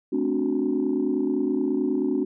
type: chord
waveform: sine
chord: D dominant seventh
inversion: second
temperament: equal with one note detuned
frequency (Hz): 220 / 264.2 / 293.7 / 370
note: A3 / C4 / D4 / F#4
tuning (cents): 0 / +17 / 0 / 0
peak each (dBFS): -30 / -25 / -25 / -26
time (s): 0.12-2.25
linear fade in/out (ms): 10
effects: tanh soft clip ceiling -14 dBFS